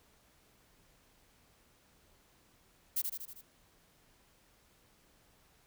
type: noise with echo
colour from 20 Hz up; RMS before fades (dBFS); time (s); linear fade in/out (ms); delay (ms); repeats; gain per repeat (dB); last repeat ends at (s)
violet; -32; 2.96-3.02; 10; 79; 5; -4; 3.415
effects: pink hiss -67 dBFS RMS until 5.66 s